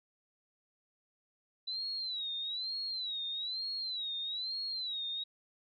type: tone with vibrato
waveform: sine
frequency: 3966 Hz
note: B7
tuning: 7 cents sharp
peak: -35 dBFS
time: 1.67-5.24 s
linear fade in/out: 10 ms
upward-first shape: sine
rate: 1.1 Hz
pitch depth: 140 cents each way
effects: none